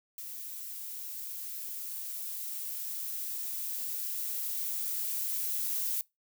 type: noise with level ramp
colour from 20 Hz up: violet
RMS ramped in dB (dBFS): -42 to -32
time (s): 0.18-6.01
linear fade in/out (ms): 0
effects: noise-tail reverb RT60 0.2 s tail -23 dB re dry